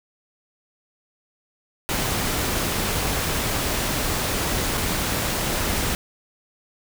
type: noise with dropouts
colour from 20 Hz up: pink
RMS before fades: -24 dBFS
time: 1.89-5.95 s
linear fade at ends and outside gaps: 0 ms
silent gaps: 4.773-4.777 s
effects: none